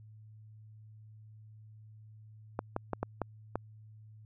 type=clicks; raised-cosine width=1 ms; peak=-18 dBFS; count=6; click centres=2.591 / 2.764 / 2.933 / 3.03 / 3.217 / 3.556 s; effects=added 108 Hz sine -51 dBFS peak until 4.25 s